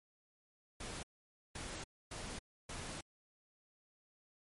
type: noise bursts at uneven times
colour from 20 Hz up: pink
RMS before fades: -45 dBFS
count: 4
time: 0.8-1.03 / 1.55-1.84 / 2.11-2.39 / 2.69-3.01 s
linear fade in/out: 5 ms
effects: MP3 48 kbps